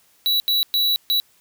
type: tone bursts at uneven times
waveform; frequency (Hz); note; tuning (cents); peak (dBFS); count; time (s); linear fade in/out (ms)
square; 3927; B7; -11; -17; 4; 0.26-0.4 / 0.48-0.63 / 0.74-0.96 / 1.1-1.2; 0
effects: white hiss -58 dBFS RMS until 1.4 s